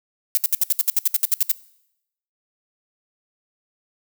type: noise bursts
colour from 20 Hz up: violet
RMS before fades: -17 dBFS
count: 14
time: 0.35-1.516 s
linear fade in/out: 0 ms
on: 22 ms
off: 66 ms
effects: noise-tail reverb RT60 0.8 s tail -21 dB re dry